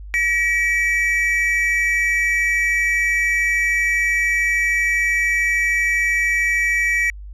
triangle tone pair together, 1915 / 2302 Hz, A#6 / D7, +46 / -35 cents, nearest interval minor third, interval 319 cents, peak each -17 dBFS, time 0.14-7.1 s, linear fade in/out 0 ms, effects added 50 Hz sine -32 dBFS peak until 7.33 s + resampled to 32000 Hz

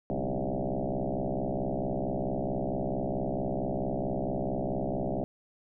sine tone with frequency modulation, 201.9 Hz, G#3, 49 cents flat, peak -28 dBFS, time 0.1-5.24 s, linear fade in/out 0 ms, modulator 64.5 Hz, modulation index 7.8, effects none

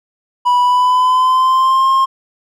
triangle tone with pitch glide, 983 to 1065.8 Hz, B5 to C6, -8 to +32 cents, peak -7 dBFS, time 0.45-2.06 s, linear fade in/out 20 ms, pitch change +140 cents, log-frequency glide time 0.61-1.9 s, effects none

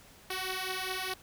5% pulse beating tone pair, 371.7 / 376.6 Hz, F#4 / F#4, +8 / +31 cents, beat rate 4.9 Hz, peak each -25 dBFS, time 0.3-1.14 s, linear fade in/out 5 ms, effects pink hiss -56 dBFS RMS until 1.22 s

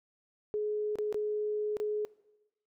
sine tone with dropouts, 422 Hz, G#4, 28 cents sharp, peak -29 dBFS, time 0.54-2.05 s, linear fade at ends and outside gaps 0 ms, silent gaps 0.956-0.986 / 1.126-1.144 / 1.769-1.8 s, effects noise-tail reverb RT60 1.0 s tail -21 dB re dry

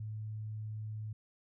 sine tone, 107.9 Hz, A2, 33 cents flat, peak -38 dBFS, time 0-1.13 s, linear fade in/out 5 ms, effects none

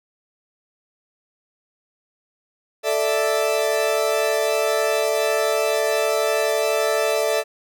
40% pulse chord, A suspended fourth, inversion none, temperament equal, 440 / 587.3 / 659.3 Hz, A4 / D5 / E5, 0 / 0 / 0 cents, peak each -22 dBFS, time 2.83-7.44 s, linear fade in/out 50 ms, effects none

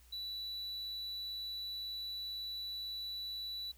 triangle tone, 3951 Hz, B7, in tune, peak -38 dBFS, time 0.12-3.72 s, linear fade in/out 10 ms, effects added 60 Hz sine -60 dBFS peak until 3.77 s + white hiss -66 dBFS RMS until 3.77 s

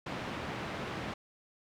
pink band-pass noise, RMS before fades -39 dBFS, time 0.06-1.14 s, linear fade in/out 5 ms, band 110 to 2700 Hz, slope 12 dB/octave, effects none

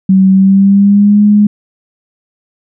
sine tone with pitch glide, 190.5 to 207.7 Hz, G3 to G#3, -49 to 0 cents, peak -3 dBFS, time 0.09-1.47 s, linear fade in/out 5 ms, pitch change +149 cents, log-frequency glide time 0.31-1.22 s, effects none

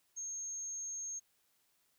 sine tone, 6460 Hz, G#8, 49 cents flat, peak -39 dBFS, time 0.16-1.2 s, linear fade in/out 20 ms, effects white hiss -75 dBFS RMS until 1.98 s

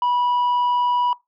sine tone, 978 Hz, B5, 17 cents flat, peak -14 dBFS, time 0.02-1.13 s, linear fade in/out 2 ms, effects noise-tail reverb RT60 0.2 s tail -23 dB re dry + tanh soft clip ceiling -16 dBFS

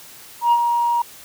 sine tone with ADSR envelope, 947 Hz, A#5, 27 cents sharp, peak -8 dBFS, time 0.41-1.02 s, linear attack 110 ms, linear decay 49 ms, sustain -7 dB, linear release 4 ms, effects tanh soft clip ceiling -10 dBFS + white hiss -42 dBFS RMS until 1.24 s

